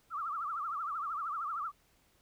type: tone with vibrato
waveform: sine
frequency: 1244.5 Hz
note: D#6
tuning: in tune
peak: -34 dBFS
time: 0.1-1.72 s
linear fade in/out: 50 ms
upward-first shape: triangle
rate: 13 Hz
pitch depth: 200 cents each way
effects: pink hiss -69 dBFS RMS until 2.21 s